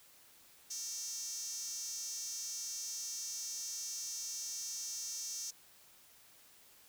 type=tone with high-pass filter; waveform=sawtooth; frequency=458.9 Hz; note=A#4; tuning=27 cents flat; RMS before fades=-42 dBFS; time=0.7-5.51 s; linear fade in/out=10 ms; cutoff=6000 Hz; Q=7.1; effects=white hiss -62 dBFS RMS until 6.88 s